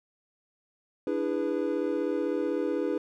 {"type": "chord", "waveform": "triangle", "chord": "E dominant seventh", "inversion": "third", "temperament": "equal with one note detuned", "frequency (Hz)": [293.7, 329.6, 409.8, 493.9], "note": ["D4", "E4", "G#4", "B4"], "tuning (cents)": [0, 0, -23, 0], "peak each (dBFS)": -30, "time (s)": [1.07, 2.98], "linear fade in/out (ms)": 2, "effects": []}